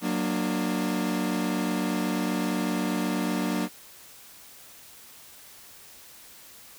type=chord; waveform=40% pulse; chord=Gb augmented; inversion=none; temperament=equal with one note detuned; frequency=185 / 233.1 / 298.1 Hz; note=Gb3 / Bb3 / D4; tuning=0 / 0 / +26 cents; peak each=-29 dBFS; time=0.01-3.69 s; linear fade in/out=50 ms; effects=white hiss -49 dBFS RMS until 6.78 s